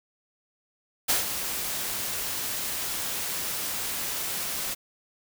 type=noise with ADSR envelope; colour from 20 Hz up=white; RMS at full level=-22 dBFS; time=1.08-4.75 s; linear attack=19 ms; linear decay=140 ms; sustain=-9 dB; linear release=20 ms; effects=none